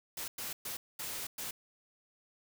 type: noise bursts at uneven times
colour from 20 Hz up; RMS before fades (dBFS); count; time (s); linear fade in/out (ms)
white; -40; 5; 0.17-0.28 / 0.38-0.53 / 0.65-0.77 / 0.99-1.27 / 1.38-1.51; 5
effects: none